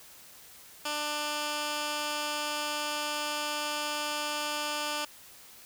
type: tone with band-pass filter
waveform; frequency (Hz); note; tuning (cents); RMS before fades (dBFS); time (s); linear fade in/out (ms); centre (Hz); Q
15% pulse; 297.1; D4; +20; -33; 0.85-5.05; 5; 4100; 0.51
effects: white hiss -52 dBFS RMS until 5.65 s